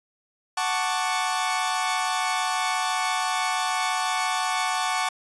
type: chord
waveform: sawtooth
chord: D major seventh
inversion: first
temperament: equal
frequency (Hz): 740 / 880 / 1108.7 / 1174.7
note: F#5 / A5 / C#6 / D6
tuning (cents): 0 / 0 / 0 / 0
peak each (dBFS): -24 / -25 / -25 / -28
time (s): 0.57-5.09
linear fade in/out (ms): 5
effects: resampled to 24000 Hz